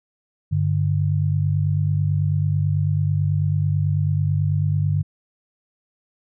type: tone pair together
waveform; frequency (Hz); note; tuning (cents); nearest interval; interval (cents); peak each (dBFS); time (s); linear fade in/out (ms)
sine; 98.58 / 147.7; G2 / D3; +10 / +10; perfect fifth; 700; -20 / -20; 0.51-5.03; 20
effects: none